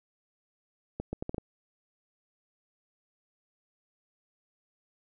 accelerating click train, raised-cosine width 2 ms, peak -20 dBFS, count 6, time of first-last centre 1-1.382 s, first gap 130 ms, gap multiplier 0.73, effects none

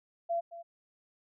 sine tone with echo, 680 Hz, F5, 46 cents flat, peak -28 dBFS, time 0.29-0.41 s, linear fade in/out 20 ms, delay 220 ms, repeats 1, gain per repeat -14 dB, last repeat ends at 0.63 s, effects none

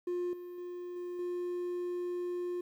triangle tone with level steps, 354.6 Hz, F4, 26 cents sharp, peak -29 / -40 / -37 / -35 / -31 dBFS, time 0.07-2.61 s, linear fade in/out 5 ms, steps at 0.33 / 0.58 / 0.96 / 1.19 s, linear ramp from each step 2 ms, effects tanh soft clip ceiling -25 dBFS + 11-bit

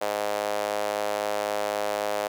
sawtooth tone with high-pass filter, 103.83 Hz, G#2, in tune, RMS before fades -28 dBFS, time 0.01-2.28 s, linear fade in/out 10 ms, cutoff 590 Hz, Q 3.1, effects none

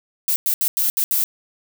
violet noise bursts at uneven times, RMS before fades -19 dBFS, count 6, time 0.28-0.36 / 0.46-0.54 / 0.61-0.68 / 0.77-0.9 / 0.97-1.04 / 1.11-1.24 s, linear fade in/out 0 ms, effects none

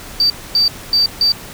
triangle tone bursts at uneven times, 4641 Hz, D8, 21 cents flat, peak -7 dBFS, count 4, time 0.2-0.3 / 0.55-0.68 / 0.93-1.06 / 1.21-1.32 s, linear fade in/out 2 ms, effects tanh soft clip ceiling -7 dBFS + pink hiss -33 dBFS RMS until 1.53 s

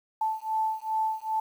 sine beating tone pair, 876 / 878.5 Hz, A5 / A5, -8 / -3 cents, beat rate 2.5 Hz, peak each -29 dBFS, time 0.21-1.4 s, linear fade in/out 5 ms, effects 9-bit

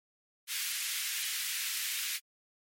pink high-pass noise, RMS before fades -35 dBFS, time 0.47-2.2 s, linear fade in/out 50 ms, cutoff 1900 Hz, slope 24 dB/octave, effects MP3 64 kbps

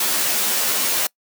white noise with comb filter, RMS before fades -20 dBFS, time 0-1.07 s, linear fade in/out 5 ms, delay 13 ms, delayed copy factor +0.9, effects noise-tail reverb RT60 0.1 s tail -25 dB re dry + high-pass 200 Hz 12 dB/octave

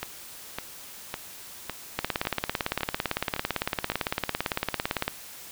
two click trains, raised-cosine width 0.3 ms, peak -9 / -14 dBFS, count 56 / 8, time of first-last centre 1.99-5.08 / 0.03-3.919 s, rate 17.8 / 1.8 Hz, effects white hiss -44 dBFS RMS until 5.51 s

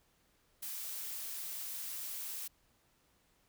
blue noise, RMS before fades -42 dBFS, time 0.62-2.48 s, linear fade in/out 10 ms, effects pink hiss -72 dBFS RMS until 3.48 s

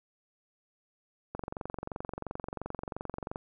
click train, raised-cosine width 1 ms, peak -22 dBFS, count 47, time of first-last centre 1.35-3.359 s, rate 22.9 Hz, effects none

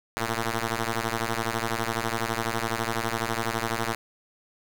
5% pulse ring-modulated tone, 114.4 Hz, A#2, 32 cents flat, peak -12 dBFS, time 0.17-3.95 s, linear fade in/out 0 ms, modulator 566 Hz, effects none

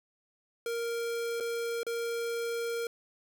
square tone with dropouts, 466.2 Hz, A#4, in tune, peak -32 dBFS, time 0.66-2.87 s, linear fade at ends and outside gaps 2 ms, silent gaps 1.401-1.406 / 1.832-1.866 s, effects none

